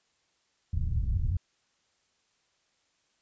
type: low-pass noise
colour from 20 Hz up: white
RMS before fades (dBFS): -28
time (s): 0.73-1.37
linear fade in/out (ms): 5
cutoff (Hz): 100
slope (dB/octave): 24
effects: white hiss -72 dBFS RMS until 3.21 s + resampled to 16000 Hz